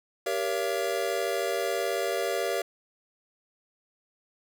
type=chord; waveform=square; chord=G diminished seventh; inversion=none; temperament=just; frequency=392 / 470.4 / 564.5 / 677.4 Hz; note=G4 / Bb4 / Db5 / Fb5; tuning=0 / +16 / +31 / +47 cents; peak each=-33 dBFS; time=0.26-2.62 s; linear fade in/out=5 ms; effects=none